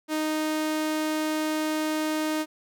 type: tone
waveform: sawtooth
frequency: 310 Hz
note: D#4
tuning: 6 cents flat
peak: -21 dBFS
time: 0.08-2.46 s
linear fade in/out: 50 ms
effects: none